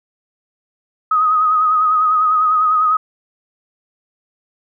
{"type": "tone with vibrato", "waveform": "sine", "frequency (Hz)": 1256, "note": "D#6", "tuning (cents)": 16, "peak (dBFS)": -11, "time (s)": [1.11, 2.97], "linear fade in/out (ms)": 5, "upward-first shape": "sine", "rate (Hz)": 10, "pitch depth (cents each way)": 40, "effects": []}